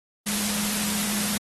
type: tone in noise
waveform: sine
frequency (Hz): 207.6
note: G#3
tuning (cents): 0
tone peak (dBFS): -29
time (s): 0.26-1.38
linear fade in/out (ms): 10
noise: white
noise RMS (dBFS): -27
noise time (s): 0.26-1.38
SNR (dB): -5
effects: AAC 32 kbps